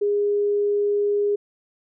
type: tone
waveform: sine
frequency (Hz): 410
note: G#4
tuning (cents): -22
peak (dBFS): -18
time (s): 0.01-1.36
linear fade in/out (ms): 10
effects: none